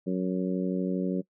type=harmonic tone; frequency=92.5 Hz; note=F#2; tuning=in tune; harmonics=2 / 3 / 4 / 5 / 6; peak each=-28 / -32 / -34 / -36 / -38 dBFS; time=0.06-1.22 s; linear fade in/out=20 ms; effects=noise-tail reverb RT60 0.1 s tail -22 dB re dry